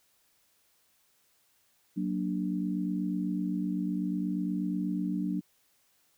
sine chord, Gb augmented, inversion none, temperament equal, 185 / 233.1 / 293.7 Hz, Gb3 / Bb3 / D4, 0 / 0 / 0 cents, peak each -31 / -36 / -33 dBFS, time 1.96-5.41 s, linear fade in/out 20 ms, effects white hiss -69 dBFS RMS until 6.17 s

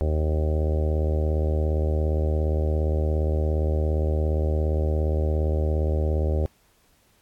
harmonic tone, 77.3 Hz, D#2, 11 cents flat, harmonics 1 / 2 / 3 / 4 / 5 / 6 / 7 / 8 / 9 / 10, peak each -21 / -33 / -37 / -36 / -32 / -36 / -33 / -38 / -47 / -44 dBFS, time 0.01-6.46 s, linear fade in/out 0 ms, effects pink hiss -62 dBFS RMS until 7.21 s + AAC 64 kbps

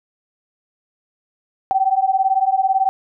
sine beating tone pair, 760 / 778 Hz, F#5 / G5, +46 / -13 cents, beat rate 18 Hz, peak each -17 dBFS, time 1.71-2.89 s, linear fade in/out 0 ms, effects none

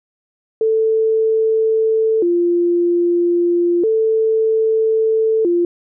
sine tone with vibrato, 391.9 Hz, G4, in tune, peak -12 dBFS, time 0.61-5.65 s, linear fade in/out 2 ms, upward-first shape square, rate 0.31 Hz, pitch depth 210 cents each way, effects none

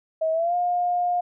sine tone with pitch glide, 640 to 710.1 Hz, D#5 to F5, +49 to +29 cents, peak -20 dBFS, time 0.21-1.21 s, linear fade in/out 10 ms, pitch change +180 cents, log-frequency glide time 0.32-0.55 s, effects none

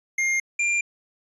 square tone pair in turn, 2120 / 2387 Hz, C7 / D7, +22 / +28 cents, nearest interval major second, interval 206 cents, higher second, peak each -21 dBFS, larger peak neither, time 0.18-0.4 / 0.59-0.81 s, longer neither, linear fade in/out 5 ms, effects resampled to 22050 Hz

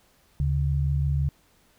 sine tone pair together, 74.38 / 140.3 Hz, D2 / C#3, +23 / +21 cents, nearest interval major seventh, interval 1098 cents, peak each -24 dBFS, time 0.4-1.29 s, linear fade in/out 0 ms, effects pink hiss -62 dBFS RMS until 1.78 s

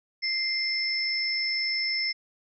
sine tone pair together, 2093 / 5274 Hz, C7 / E8, 0 / 0 cents, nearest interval octave + major third, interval 1600 cents, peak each -29 / -27 dBFS, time 0.22-2.13 s, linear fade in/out 20 ms, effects none

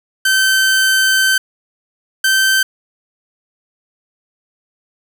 sawtooth tone pair in turn, 1543 / 1549.9 Hz, G6 / G6, -28 / -20 cents, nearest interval unison, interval 8 cents, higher second, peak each -7 dBFS, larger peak neither, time 0.25-1.38 / 2.24-2.63 s, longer first, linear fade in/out 5 ms, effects none

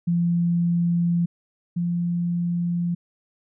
sine tone pair in turn, 171.8 / 173.09 Hz, F3 / F3, -28 / -15 cents, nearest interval unison, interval 13 cents, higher second, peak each -18 / -21 dBFS, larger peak first, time 0.07-1.26 / 1.76-2.95 s, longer neither, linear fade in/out 10 ms, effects none

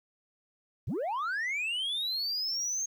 sine linear sweep, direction up, 73.42 to 6470 Hz, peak -27 dBFS, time 0.87-2.86 s, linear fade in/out 10 ms, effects tanh soft clip ceiling -29 dBFS + 11-bit

